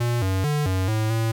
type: tone with pitch steps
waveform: square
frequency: 119.6 / 94.8 / 148.2 / 93.8 / 109.2 / 112.5 Hz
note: A#2 / F#2 / D3 / F#2 / A2 / A2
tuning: +45 / +43 / +16 / +24 / -13 / +39 cents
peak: -21 dBFS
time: 0-1.32 s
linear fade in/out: 10 ms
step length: 220 ms
effects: none